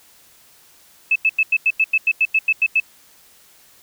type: tone bursts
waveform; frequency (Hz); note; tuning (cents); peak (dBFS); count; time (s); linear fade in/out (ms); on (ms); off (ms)
sine; 2610; E7; -18; -12; 13; 1.11-2.801; 5; 47; 90
effects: white hiss -51 dBFS RMS until 3.82 s